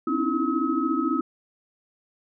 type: tone cluster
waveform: sine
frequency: 255.8 / 279.7 / 316.3 / 330.4 / 1281 Hz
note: C4 / C#4 / D#4 / E4 / E6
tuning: -39 / +16 / +29 / +4 / -50 cents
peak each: -28 dBFS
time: 0.07-1.21 s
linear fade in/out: 5 ms
effects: none